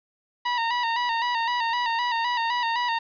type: tone with vibrato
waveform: sawtooth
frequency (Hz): 946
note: A#5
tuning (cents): +25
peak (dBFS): -19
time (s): 0.45-2.99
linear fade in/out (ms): 10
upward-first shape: square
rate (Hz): 3.9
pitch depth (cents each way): 51
effects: resampled to 11025 Hz + 8-bit